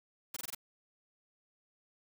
white noise bursts, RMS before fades -40 dBFS, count 5, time 0.34-0.549 s, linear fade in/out 5 ms, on 25 ms, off 21 ms, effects none

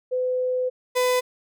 sine / 35% pulse tone pair in turn, 506 / 501.3 Hz, B4 / B4, +42 / +26 cents, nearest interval unison, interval 16 cents, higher first, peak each -21 / -17 dBFS, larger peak second, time 0.11-0.7 / 0.95-1.21 s, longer first, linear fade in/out 20 ms, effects none

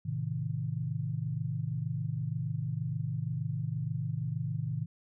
sine chord, A diminished, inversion none, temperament just, 110 / 132 / 158.4 Hz, A2 / C3 / Eb3, 0 / +16 / +31 cents, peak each -36 / -35 / -35 dBFS, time 0.05-4.86 s, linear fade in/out 10 ms, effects none

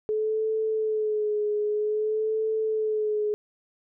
sine tone with vibrato, 428.7 Hz, A4, 45 cents flat, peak -23 dBFS, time 0.09-3.34 s, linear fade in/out 0 ms, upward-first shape sine, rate 0.52 Hz, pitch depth 40 cents each way, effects none

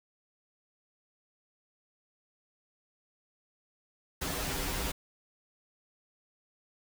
pink noise with comb filter, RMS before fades -34 dBFS, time 4.21-4.92 s, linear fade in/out 10 ms, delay 9 ms, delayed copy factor -0.9, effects none

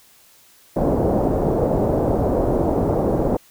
white low-pass noise, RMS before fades -19 dBFS, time 0.76-3.37 s, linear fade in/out 5 ms, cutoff 640 Hz, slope 24 dB/octave, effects white hiss -52 dBFS RMS until 3.5 s

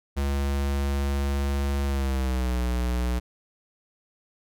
square tone with pitch glide, 69.8 to 61.12 Hz, C#2 to B1, +13 to -17 cents, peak -24 dBFS, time 0.16-3.2 s, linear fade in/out 20 ms, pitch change -230 cents, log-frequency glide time 1.86-2.6 s, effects none

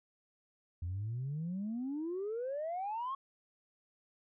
sine exponential sweep, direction up, 83 to 1108.7 Hz, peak -34 dBFS, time 0.82-3.15 s, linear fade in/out 5 ms, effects tanh soft clip ceiling -32 dBFS

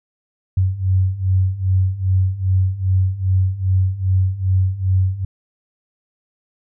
sine beating tone pair, 92.5 / 95 Hz, F#2 / F#2, 0 / +46 cents, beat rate 2.5 Hz, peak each -19 / -16 dBFS, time 0.57-5.25 s, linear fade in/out 5 ms, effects none

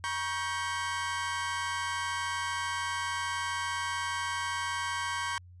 30% pulse chord, G diminished, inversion first, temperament equal with one note detuned, 955.8 / 1108.7 / 1568 Hz, Bb5 / Db6 / G6, +43 / 0 / 0 cents, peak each -33 dBFS, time 0.04-5.38 s, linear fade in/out 0 ms, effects added 89 Hz sine -49 dBFS peak until 5.6 s + resampled to 22050 Hz

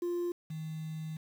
sine tone pair in turn, 349.2 / 157.9 Hz, F4 / D#3, 0 / +26 cents, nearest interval octave + major second, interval 1374 cents, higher first, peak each -28 / -36 dBFS, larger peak first, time 0.02-0.32 / 0.5-1.17 s, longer second, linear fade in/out 5 ms, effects tanh soft clip ceiling -30 dBFS + 9-bit

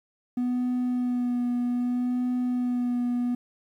triangle tone with vibrato, 246.2 Hz, B3, 5 cents flat, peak -21 dBFS, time 0.37-3.35 s, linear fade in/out 5 ms, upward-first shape sine, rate 0.64 Hz, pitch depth 19 cents each way, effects tanh soft clip ceiling -17 dBFS + 10-bit

